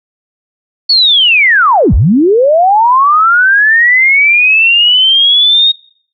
sine linear two-way sweep, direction down then up, 4500 to 42.29 to 3743 Hz, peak -4 dBFS, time 0.89-5.72 s, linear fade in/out 10 ms, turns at 1.94 s, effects noise-tail reverb RT60 0.6 s tail -26 dB re dry

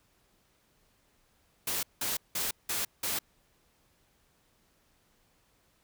white noise bursts, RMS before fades -32 dBFS, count 5, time 1.67-3.19 s, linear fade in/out 5 ms, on 160 ms, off 180 ms, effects pink hiss -69 dBFS RMS until 5.83 s

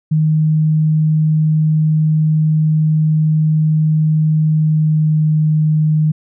sine tone with pitch glide, 155.56 to 154.49 Hz, D#3 to D#3, 0 to -12 cents, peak -10 dBFS, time 0.11-6.12 s, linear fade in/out 10 ms, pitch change -12 cents, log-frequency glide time 4.5-5.27 s, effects none

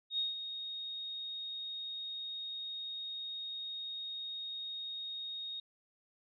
sine tone with ADSR envelope, 3729 Hz, A#7, in tune, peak -30 dBFS, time 0.1-5.6 s, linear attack 84 ms, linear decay 160 ms, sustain -9 dB, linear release 4 ms, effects none

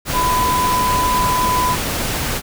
sine tone in noise, 1000 Hz, B5, 21 cents sharp, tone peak -15 dBFS, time 0.12-1.77 s, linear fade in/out 50 ms, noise pink, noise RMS -21 dBFS, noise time 0.05-2.42 s, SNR +3 dB, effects none

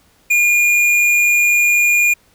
triangle tone with tanh clipping, 2424 Hz, D#7, 46 cents flat, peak -12 dBFS, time 0.3-2.14 s, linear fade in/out 10 ms, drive 16 dB, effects pink hiss -54 dBFS RMS until 2.34 s

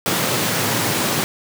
pink high-pass noise, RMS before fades -20 dBFS, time 0.06-1.24 s, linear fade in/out 0 ms, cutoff 100 Hz, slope 96 dB/octave, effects none

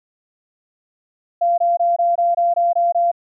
sine tone bursts, 690 Hz, F5, 21 cents flat, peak -13 dBFS, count 9, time 1.41-3.116 s, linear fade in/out 10 ms, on 170 ms, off 22 ms, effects none

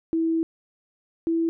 sine tone pair in turn, 326.7 / 330.3 Hz, E4 / E4, -15 / +4 cents, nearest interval unison, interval 19 cents, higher second, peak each -20 dBFS, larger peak neither, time 0.13-0.43 / 1.27-1.49 s, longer first, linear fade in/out 0 ms, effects none

